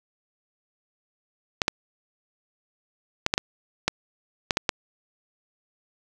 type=clicks; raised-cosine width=0.2 ms; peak=-3 dBFS; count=9; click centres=1.618 / 1.681 / 3.264 / 3.339 / 3.379 / 3.88 / 4.508 / 4.571 / 4.692 s; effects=none